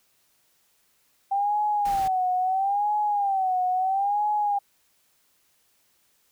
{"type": "tone with vibrato", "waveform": "sine", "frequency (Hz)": 784, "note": "G5", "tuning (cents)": 0, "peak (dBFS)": -21, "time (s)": [1.31, 4.59], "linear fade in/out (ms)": 10, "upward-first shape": "sine", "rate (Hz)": 0.75, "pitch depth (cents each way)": 120}
{"type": "noise", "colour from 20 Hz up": "pink", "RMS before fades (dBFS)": -39, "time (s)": [1.85, 2.08], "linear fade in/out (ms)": 5}
{"effects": ["white hiss -66 dBFS RMS until 6.31 s"]}